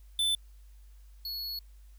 square tone pair in turn, 3520 / 4370 Hz, A7 / C#8, 0 / -26 cents, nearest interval major third, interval 374 cents, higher second, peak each -26 / -35 dBFS, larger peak first, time 0.19-0.35 / 1.25-1.59 s, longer second, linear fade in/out 2 ms, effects added 50 Hz sine -50 dBFS peak until 1.98 s + white hiss -69 dBFS RMS until 1.98 s

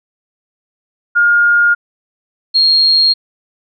sine tone pair in turn, 1419 / 4252 Hz, F6 / C8, +27 / +27 cents, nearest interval octave + perfect fifth, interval 1900 cents, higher second, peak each -7 dBFS, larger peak neither, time 1.15-1.75 / 2.54-3.14 s, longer neither, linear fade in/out 20 ms, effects none

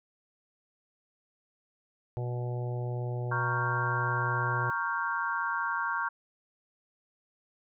harmonic tone, 122.4 Hz, B2, 15 cents flat, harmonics 1 / 3 / 4 / 5 / 6 / 7, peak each -31 / -41 / -43 / -45 / -47 / -48 dBFS, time 2.17-4.7 s, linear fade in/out 0 ms
sine chord, G half-diminished seventh, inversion first, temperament equal, 932.3 / 1108.7 / 1396.9 / 1568 Hz, Bb5 / Db6 / F6 / G6, 0 / 0 / 0 / 0 cents, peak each -34 dBFS, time 3.31-6.09 s, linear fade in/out 10 ms
effects none

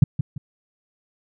sine tone with echo, 138.59 Hz, C#3, in tune, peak -6 dBFS, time 0.02-0.04 s, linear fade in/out 5 ms, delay 170 ms, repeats 2, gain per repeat -10 dB, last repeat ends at 0.38 s, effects none

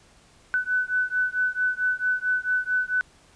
sine beating tone pair, 1497 / 1501.5 Hz, F#6 / F#6, +20 / +25 cents, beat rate 4.5 Hz, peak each -25 dBFS, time 0.54-3.01 s, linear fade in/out 0 ms, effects pink hiss -56 dBFS RMS until 3.35 s + resampled to 22050 Hz

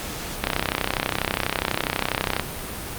click train, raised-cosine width 0.3 ms, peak -4 dBFS, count 64, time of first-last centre 0.44-2.397 s, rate 32.2 Hz, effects pink hiss -32 dBFS RMS until 2.98 s + Opus 48 kbps

